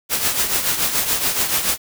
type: noise with tremolo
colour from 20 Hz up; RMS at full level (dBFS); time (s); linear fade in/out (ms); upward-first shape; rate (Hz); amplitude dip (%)
white; -17; 0.09-1.78; 50; triangle; 7; 65
effects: none